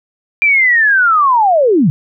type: linear sweep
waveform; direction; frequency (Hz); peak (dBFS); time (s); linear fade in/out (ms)
sine; down; 2384 to 130.81; -7; 0.42-1.9; 0
effects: none